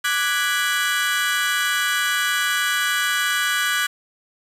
30% pulse chord, G# half-diminished seventh, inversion second, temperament equal, 1174.7 / 1480 / 1661.2 / 1975.5 Hz, D6 / F#6 / G#6 / B6, 0 / 0 / 0 / 0 cents, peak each -24 / -20 / -21 / -25 dBFS, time 0.04-3.87 s, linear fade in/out 10 ms, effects resampled to 32000 Hz + 7-bit

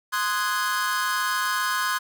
45% pulse chord, Ab dominant seventh, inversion first, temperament equal with one note detuned, 1041.7 / 1244.5 / 1480 / 1661.2 Hz, C6 / Eb6 / Gb6 / Ab6, -8 / 0 / 0 / 0 cents, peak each -27 / -30 / -29 / -29 dBFS, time 0.12-1.99 s, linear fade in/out 20 ms, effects none

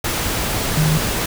sine tone in noise, 155.56 Hz, D#3, in tune, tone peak -14 dBFS, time 0.77-0.98 s, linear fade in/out 5 ms, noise pink, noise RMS -21 dBFS, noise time 0.04-1.26 s, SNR +4 dB, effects none

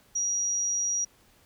sine tone, 5750 Hz, F8, 50 cents sharp, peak -25 dBFS, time 0.15-1.05 s, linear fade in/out 10 ms, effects pink hiss -61 dBFS RMS until 1.45 s

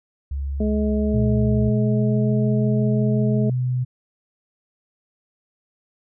sine tone, 69.3 Hz, C#2, in tune, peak -23 dBFS, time 0.31-1.7 s, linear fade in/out 5 ms
harmonic tone, 211.7 Hz, G#3, 33 cents sharp, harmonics 1 / 2 / 3, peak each -20 / -26 / -30 dBFS, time 0.6-3.5 s, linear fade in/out 5 ms
sine tone with pitch glide, 121.2 to 126.06 Hz, B2 to B2, -32 to +36 cents, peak -19 dBFS, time 1.13-3.85 s, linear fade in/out 20 ms, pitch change +68 cents, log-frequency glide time 1.65-2.3 s
effects none

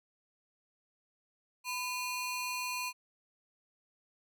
sawtooth ring-modulated tone, 1727 Hz, A6, 33 cents flat, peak -28 dBFS, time 1.64-2.93 s, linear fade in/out 50 ms, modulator 727 Hz, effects none

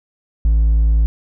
sine tone with hard clipping, 55.1 Hz, A1, 3 cents sharp, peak -11 dBFS, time 0.45-1.06 s, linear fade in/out 0 ms, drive 2 dB, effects none

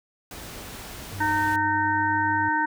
pink noise, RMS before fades -39 dBFS, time 0.31-1.56 s, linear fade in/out 2 ms
triangle tone with pitch glide, 98.5 to 100.11 Hz, G2 to G2, +9 to +37 cents, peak -31 dBFS, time 1.12-2.49 s, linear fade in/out 5 ms, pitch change +28 cents, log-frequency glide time 1.58-2.14 s
harmonic tone, 306.6 Hz, D#4, 25 cents flat, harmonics 1 / 3 / 5 / 6, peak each -30 / -23 / -26 / -30 dBFS, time 1.2-2.66 s, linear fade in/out 10 ms
effects none

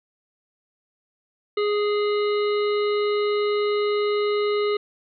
harmonic tone with a mistuned harmonic, 415.3 Hz, G#4, in tune, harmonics 1 / 3 / 5 / 7 / 9 / 10, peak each -20 / -30 / -34 / -37 / -39 / -40 dBFS, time 1.57-4.77 s, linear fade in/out 5 ms, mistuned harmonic 10, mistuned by -21 cents, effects none

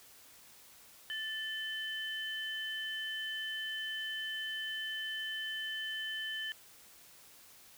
sine tone pair together, 1760 / 3055 Hz, A6 / G7, 0 / -45 cents, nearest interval minor seventh, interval 955 cents, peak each -39 / -39 dBFS, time 1.1-6.52 s, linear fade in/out 0 ms, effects white hiss -58 dBFS RMS until 7.77 s

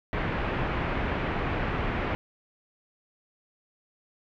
pink low-pass noise, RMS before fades -29 dBFS, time 0.13-2.15 s, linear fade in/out 0 ms, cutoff 2500 Hz, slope 24 dB/octave, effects none

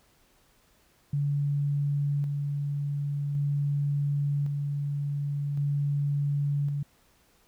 sine tone with tremolo, 143.3 Hz, D3, 42 cents flat, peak -24 dBFS, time 1.13-6.83 s, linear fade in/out 5 ms, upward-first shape square, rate 0.45 Hz, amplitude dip 30%, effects pink hiss -64 dBFS RMS until 7.47 s

